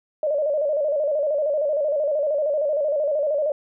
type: tone with vibrato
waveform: sine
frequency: 590 Hz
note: D5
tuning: 8 cents sharp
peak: -19 dBFS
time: 0.23-3.52 s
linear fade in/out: 2 ms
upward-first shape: square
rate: 13 Hz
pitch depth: 78 cents each way
effects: none